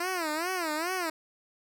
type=tone with vibrato; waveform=10% pulse; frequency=337 Hz; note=E4; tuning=38 cents sharp; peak=-21 dBFS; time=0-1.1 s; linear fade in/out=5 ms; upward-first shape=sine; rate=2.4 Hz; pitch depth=190 cents each way; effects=none